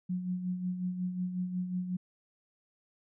sine tone with tremolo, 181.5 Hz, F#3, 33 cents flat, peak -29 dBFS, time 0.09-1.97 s, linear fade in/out 10 ms, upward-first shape sine, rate 5.5 Hz, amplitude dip 55%, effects none

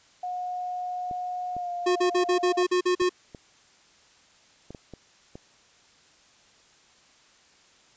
sine tone with pitch glide, 724 to 703.8 Hz, F#5 to F5, -38 to +13 cents, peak -29 dBFS, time 0.23-2.63 s, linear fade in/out 5 ms, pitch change -49 cents, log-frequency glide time 1.53-1.7 s
clicks, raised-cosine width 2 ms, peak -27 dBFS, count 8, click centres 1.112 / 1.566 / 3.017 / 3.348 / 4.706 / 4.748 / 4.937 / 5.355 s
square tone bursts, 361.3 Hz, F#4, 41 cents flat, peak -21 dBFS, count 9, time 1.86-3.094 s, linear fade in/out 10 ms, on 98 ms, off 44 ms
effects white hiss -58 dBFS RMS until 7.96 s + resampled to 16000 Hz

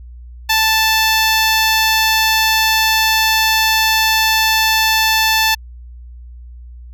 10% pulse tone, 880 Hz, A5, in tune, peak -3 dBFS, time 0.49-5.55 s, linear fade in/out 10 ms, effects added 60 Hz sine -32 dBFS peak until 6.93 s

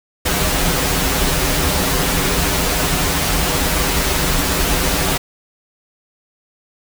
pink noise with comb filter, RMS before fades -17 dBFS, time 0.25-5.18 s, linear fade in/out 10 ms, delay 9 ms, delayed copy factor -1, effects none

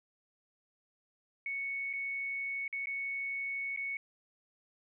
sine tone with dropouts, 2217 Hz, C#7, in tune, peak -34 dBFS, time 1.46-3.97 s, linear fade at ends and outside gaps 2 ms, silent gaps 1.93-1.935 / 2.679-2.727 / 2.858-2.87 / 3.763-3.773 s, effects none

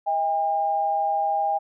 sine tone pair together, 638 / 805.1 Hz, D#5 / G5, +43 / +46 cents, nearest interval major third, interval 403 cents, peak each -28 / -21 dBFS, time 0.06-1.59 s, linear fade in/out 20 ms, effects none

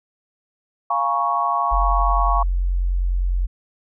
sine chord, Bb minor seventh, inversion second, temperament equal with one note detuned, 698.5 / 830.6 / 955.8 / 1108.7 Hz, F5 / Ab5 / Bb5 / Db6, 0 / 0 / +43 / 0 cents, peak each -24 / -26 / -25 / -20 dBFS, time 0.9-2.43 s, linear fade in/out 5 ms
sine tone, 44.82 Hz, F1, 46 cents sharp, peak -17 dBFS, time 1.71-3.47 s, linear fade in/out 20 ms
effects none

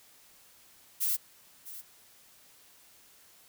violet noise with echo, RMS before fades -29 dBFS, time 1-1.17 s, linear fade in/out 20 ms, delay 650 ms, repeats 1, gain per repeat -15 dB, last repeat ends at 1.82 s, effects white hiss -59 dBFS RMS until 3.48 s

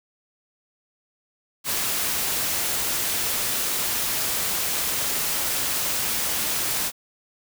white noise, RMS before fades -25 dBFS, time 1.64-6.92 s, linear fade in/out 50 ms, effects none

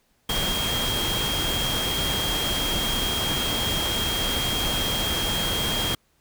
sine tone in noise, 3236 Hz, G#7, 46 cents flat, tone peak -26 dBFS, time 0.29-5.95 s, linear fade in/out 5 ms, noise pink, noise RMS -27 dBFS, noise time 0.29-5.95 s, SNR -2 dB, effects pink hiss -66 dBFS RMS until 6.2 s

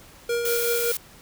square tone with tremolo, 472.5 Hz, A#4, 23 cents sharp, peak -22 dBFS, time 0.29-0.92 s, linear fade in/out 5 ms, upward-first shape triangle, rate 5.3 Hz, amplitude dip 40%
blue noise, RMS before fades -28 dBFS, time 0.45-0.97 s, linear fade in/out 2 ms
effects pink hiss -49 dBFS RMS until 1.21 s

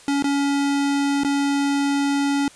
square tone with dropouts, 281.5 Hz, C#4, 27 cents sharp, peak -19 dBFS, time 0.08-2.48 s, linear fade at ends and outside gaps 1 ms, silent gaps 0.224-0.242 / 1.235-1.247 s, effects white hiss -47 dBFS RMS until 2.55 s + resampled to 22050 Hz

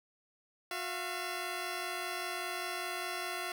10% pulse tone pair together, 362.1 / 679.2 Hz, F#4 / F5, -37 / -48 cents, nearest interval major seventh, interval 1089 cents, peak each -31 / -30 dBFS, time 0.71-3.52 s, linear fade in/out 2 ms, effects none

